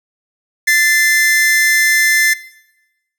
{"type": "tone pair together", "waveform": "45% pulse", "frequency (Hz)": [1760, 2068], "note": ["A6", "C7"], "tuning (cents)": [0, -21], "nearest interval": "minor third", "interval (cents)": 279, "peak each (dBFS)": -12, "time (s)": [0.67, 2.34], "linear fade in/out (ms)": 10, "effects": ["noise-tail reverb RT60 1.0 s tail -20 dB re dry"]}